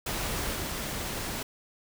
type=noise with level steps; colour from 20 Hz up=pink; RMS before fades=-32 / -34 dBFS; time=0.06-1.43 s; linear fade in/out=5 ms; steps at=0.53 s; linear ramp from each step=20 ms; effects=none